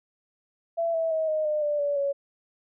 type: tone with pitch steps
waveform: sine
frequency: 670 / 653.2 / 636.8 / 620.8 / 605.2 / 590 / 575.2 / 560.8 Hz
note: E5 / E5 / D#5 / D#5 / D#5 / D5 / D5 / C#5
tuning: +28 / -16 / +40 / -4 / -48 / +8 / -36 / +20 cents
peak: -23 dBFS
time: 0.77-2.13 s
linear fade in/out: 20 ms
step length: 170 ms
effects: none